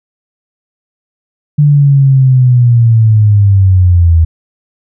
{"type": "linear sweep", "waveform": "sine", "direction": "down", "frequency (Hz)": [148.5, 80.1], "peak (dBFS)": -3, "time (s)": [1.58, 4.25], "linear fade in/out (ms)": 10, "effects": []}